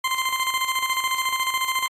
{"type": "tone with tremolo", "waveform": "20% pulse", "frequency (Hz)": 1044, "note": "C6", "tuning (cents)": -4, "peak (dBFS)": -15, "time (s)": [0.04, 1.88], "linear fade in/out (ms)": 5, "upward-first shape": "square", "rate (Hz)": 14, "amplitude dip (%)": 55, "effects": ["AAC 48 kbps"]}